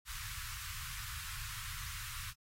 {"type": "band-stop noise", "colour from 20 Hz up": "pink", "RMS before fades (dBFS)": -44, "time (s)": [0.05, 2.34], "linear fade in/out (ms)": 50, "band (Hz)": [130, 1100], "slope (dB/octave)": 48, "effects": ["AAC 48 kbps"]}